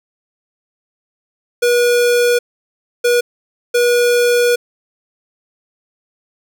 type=tone bursts at uneven times; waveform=square; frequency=483.1 Hz; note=B4; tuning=38 cents flat; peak=-11 dBFS; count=3; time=1.62-2.39 / 3.04-3.21 / 3.74-4.56 s; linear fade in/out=10 ms; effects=none